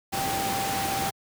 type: tone in noise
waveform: sine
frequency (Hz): 784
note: G5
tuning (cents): 0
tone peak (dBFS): -28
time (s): 0.12-1.11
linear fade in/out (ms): 20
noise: pink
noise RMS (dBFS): -29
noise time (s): 0.12-1.11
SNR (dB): -2
effects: high-pass 100 Hz 12 dB/octave